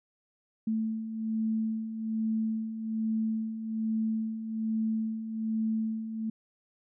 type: beating tone pair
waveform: sine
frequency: 220 / 221.2 Hz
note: A3 / A3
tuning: 0 / +9 cents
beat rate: 1.2 Hz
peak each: -36 / -29 dBFS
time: 0.67-6.3 s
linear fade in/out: 5 ms
effects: none